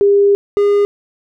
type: tone pair in turn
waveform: sine / triangle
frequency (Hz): 402.5 / 407.4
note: G4 / G#4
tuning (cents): +46 / -33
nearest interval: unison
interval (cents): 21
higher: second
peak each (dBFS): -7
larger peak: neither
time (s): 0.01-0.35 / 0.57-0.85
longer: first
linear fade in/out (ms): 0
effects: none